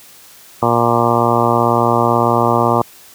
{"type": "harmonic tone", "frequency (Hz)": 118.1, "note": "A#2", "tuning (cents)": 23, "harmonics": [1, 2, 3, 4, 5, 6, 7, 8, 9, 10], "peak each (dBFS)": [-20, -20, -20, -20, -20, -20, -20, -20, -20, -20], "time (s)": [0.62, 2.82], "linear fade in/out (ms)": 5, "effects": ["white hiss -42 dBFS RMS until 3.14 s", "high-pass 60 Hz 12 dB/octave"]}